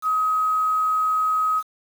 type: tone with quantisation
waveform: sine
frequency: 1266 Hz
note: D#6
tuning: 30 cents sharp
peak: -18 dBFS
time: 0.02-1.63 s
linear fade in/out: 50 ms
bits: 7
effects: none